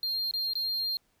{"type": "tone with dropouts", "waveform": "triangle", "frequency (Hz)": 4202, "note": "C8", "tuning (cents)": 7, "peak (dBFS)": -27, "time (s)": [0.03, 0.97], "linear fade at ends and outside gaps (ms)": 1, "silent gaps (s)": [[0.311, 0.337], [0.534, 0.554]], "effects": ["pink hiss -71 dBFS RMS until 1.2 s"]}